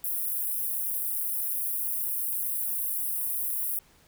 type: high-pass noise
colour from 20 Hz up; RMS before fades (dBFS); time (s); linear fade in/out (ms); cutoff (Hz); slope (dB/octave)
white; -30; 0.04-3.79; 2; 9900; 48
effects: pink hiss -60 dBFS RMS until 4.07 s